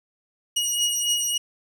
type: beating tone pair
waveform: 20% pulse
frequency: 2892 / 2895.6 Hz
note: F#7 / F#7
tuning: -40 / -38 cents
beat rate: 3.6 Hz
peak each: -18 / -21 dBFS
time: 0.56-1.38 s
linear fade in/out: 10 ms
effects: none